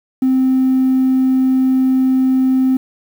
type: tone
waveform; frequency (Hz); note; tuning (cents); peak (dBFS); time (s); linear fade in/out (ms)
triangle; 260.5; C4; -7; -7; 0.22-2.77; 5
effects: tanh soft clip ceiling -7 dBFS + 7-bit